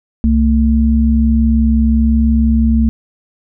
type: tone pair together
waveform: sine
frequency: 66.45 / 225.2 Hz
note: C2 / A3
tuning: +27 / +40 cents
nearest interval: octave + major sixth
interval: 2113 cents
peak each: -11 dBFS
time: 0.24-2.89 s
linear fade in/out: 0 ms
effects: none